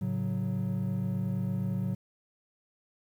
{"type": "chord", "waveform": "triangle", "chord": "F# minor", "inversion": "first", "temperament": "equal", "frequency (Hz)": [110, 138.59, 185], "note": ["A2", "C#3", "F#3"], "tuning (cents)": [0, 0, 0], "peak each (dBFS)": [-31, -32, -29], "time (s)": [0.01, 1.95], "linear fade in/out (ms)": 10, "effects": ["tanh soft clip ceiling -19 dBFS", "10-bit"]}